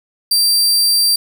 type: tone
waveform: sawtooth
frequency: 4700 Hz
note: D8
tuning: 1 cent sharp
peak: -8 dBFS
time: 0.31-1.16 s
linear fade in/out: 5 ms
effects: 8-bit